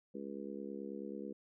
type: harmonic tone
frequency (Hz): 69.3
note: C#2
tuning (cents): 0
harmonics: 3 / 4 / 5 / 6 / 7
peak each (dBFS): -46 / -48 / -48 / -49 / -49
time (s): 0.14-1.33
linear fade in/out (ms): 10
effects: none